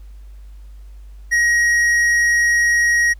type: tone with tanh clipping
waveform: sine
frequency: 1891 Hz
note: A#6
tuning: 24 cents sharp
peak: -14 dBFS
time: 1.31-3.14 s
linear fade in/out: 20 ms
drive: 9 dB
effects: added 50 Hz sine -35 dBFS peak until 3.19 s + pink hiss -59 dBFS RMS until 3.19 s